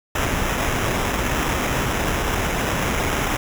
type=noise with sample-and-hold; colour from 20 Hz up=pink; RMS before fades=-22 dBFS; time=0.15-3.37 s; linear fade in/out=5 ms; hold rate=4410 Hz; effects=none